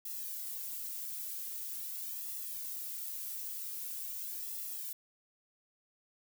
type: noise with flanger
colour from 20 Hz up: violet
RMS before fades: -41 dBFS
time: 0.05-4.93 s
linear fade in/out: 5 ms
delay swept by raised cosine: 1.3 to 2.9 ms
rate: 0.44 Hz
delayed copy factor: -0.85
effects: none